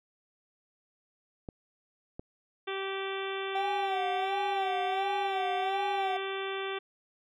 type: clicks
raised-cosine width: 2 ms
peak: -26 dBFS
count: 2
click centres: 1.488 / 2.195 s
type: harmonic tone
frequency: 388.1 Hz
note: G4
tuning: 17 cents flat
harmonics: 1 / 2 / 3 / 4 / 5 / 6 / 7 / 8 / 9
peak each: -35 / -42 / -41 / -43 / -45 / -44 / -45 / -47 / -44 dBFS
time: 2.67-6.79 s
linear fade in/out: 10 ms
type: tone with vibrato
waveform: triangle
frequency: 768 Hz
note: G5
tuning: 36 cents flat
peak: -28 dBFS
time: 3.55-6.17 s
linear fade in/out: 5 ms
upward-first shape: sine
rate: 1.4 Hz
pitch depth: 100 cents each way
effects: none